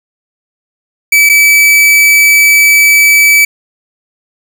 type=tone with dropouts; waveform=45% pulse; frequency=2300 Hz; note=D7; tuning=37 cents flat; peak=-3 dBFS; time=1.12-3.45 s; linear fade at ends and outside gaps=5 ms; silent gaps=1.292-1.296 s; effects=none